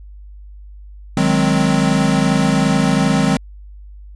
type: chord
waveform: square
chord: Ab dominant seventh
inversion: second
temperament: equal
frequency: 155.56 / 185 / 207.7 / 261.6 Hz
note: Eb3 / Gb3 / Ab3 / C4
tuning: 0 / 0 / 0 / 0 cents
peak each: -19 dBFS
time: 1.17-3.37 s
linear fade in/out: 2 ms
effects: added 50 Hz sine -34 dBFS peak until 4.15 s + resampled to 22050 Hz